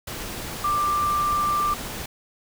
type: tone in noise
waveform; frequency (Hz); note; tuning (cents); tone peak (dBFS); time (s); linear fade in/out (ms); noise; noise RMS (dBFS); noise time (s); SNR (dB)
sine; 1182; D6; +11; -20; 0.64-1.74; 5; pink; -33; 0.07-2.06; +10
effects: none